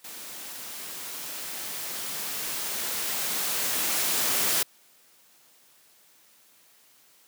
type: noise with level ramp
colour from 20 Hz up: white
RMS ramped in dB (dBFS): -41 to -24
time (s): 0.04-4.63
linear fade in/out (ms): 5
effects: white hiss -59 dBFS RMS until 7.27 s + high-pass 150 Hz 12 dB/octave